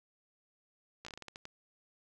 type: slowing click train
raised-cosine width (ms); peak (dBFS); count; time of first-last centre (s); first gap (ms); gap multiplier
0.2; -28; 10; 1.05-1.454; 15; 1.26
effects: none